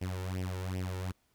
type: tone with flanger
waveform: sawtooth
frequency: 92.5 Hz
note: F#2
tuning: in tune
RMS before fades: -36 dBFS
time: 0.01-1.12 s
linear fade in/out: 10 ms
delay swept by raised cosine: 0.36 to 2.26 ms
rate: 2.6 Hz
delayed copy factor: +0.8
effects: pink hiss -73 dBFS RMS until 1.34 s